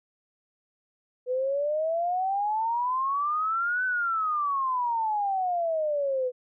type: exponential two-way sweep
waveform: sine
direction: up then down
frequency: 493.9 to 1523 to 493.9 Hz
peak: -24 dBFS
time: 1.26-6.32 s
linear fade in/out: 50 ms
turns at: 3.85 s
effects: none